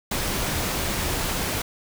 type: noise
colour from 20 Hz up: pink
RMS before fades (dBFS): -26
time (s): 0.11-1.62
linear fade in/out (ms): 5
effects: none